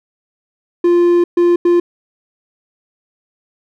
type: tone bursts at uneven times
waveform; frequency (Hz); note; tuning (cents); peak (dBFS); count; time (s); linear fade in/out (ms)
triangle; 348.2; F4; -5; -6; 3; 0.84-1.24 / 1.37-1.56 / 1.65-1.8; 5
effects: none